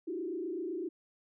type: tone with frequency modulation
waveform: sine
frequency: 349.2 Hz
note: F4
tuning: in tune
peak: -34 dBFS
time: 0.07-0.89 s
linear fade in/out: 10 ms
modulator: 27.8 Hz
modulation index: 1.4
effects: none

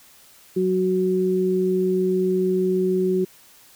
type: tone pair together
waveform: sine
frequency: 185.3 / 370.6 Hz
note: F#3 / F#4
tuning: +3 / +3 cents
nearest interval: octave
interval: 1200 cents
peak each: -23 / -19 dBFS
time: 0.56-3.25 s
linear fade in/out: 10 ms
effects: white hiss -51 dBFS RMS until 3.75 s

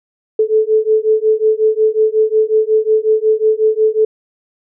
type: beating tone pair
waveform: sine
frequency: 432.7 / 438.2 Hz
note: A4 / A4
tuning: -29 / -7 cents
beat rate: 5.5 Hz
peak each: -13 dBFS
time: 0.39-4.05 s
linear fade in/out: 5 ms
effects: none

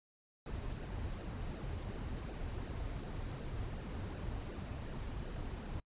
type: noise with flanger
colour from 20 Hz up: brown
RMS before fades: -42 dBFS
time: 0.46-5.8 s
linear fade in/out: 2 ms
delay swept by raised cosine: 0.87 to 6.17 ms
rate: 2.7 Hz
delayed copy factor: -0.5
effects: noise-tail reverb RT60 0.1 s tail -26 dB re dry + resampled to 8000 Hz

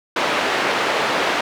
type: band-pass noise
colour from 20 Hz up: pink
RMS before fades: -20 dBFS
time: 0.16-1.41 s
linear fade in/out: 5 ms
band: 430 to 3000 Hz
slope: 12 dB/octave
effects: none

